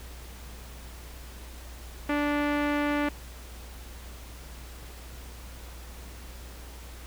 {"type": "tone with low-pass filter", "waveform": "sawtooth", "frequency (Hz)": 292.1, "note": "D4", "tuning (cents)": -9, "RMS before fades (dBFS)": -27, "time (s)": [2.09, 3.09], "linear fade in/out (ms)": 5, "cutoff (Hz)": 2200, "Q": 1.6, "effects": ["added 60 Hz sine -42 dBFS peak until 7.06 s", "pink hiss -48 dBFS RMS until 7.06 s"]}